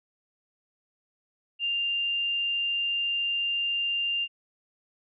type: tone with frequency modulation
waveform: sine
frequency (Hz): 2794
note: F7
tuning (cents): 0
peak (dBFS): -25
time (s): 1.59-4.28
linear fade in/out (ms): 50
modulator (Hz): 38.5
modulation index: 0.21
effects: none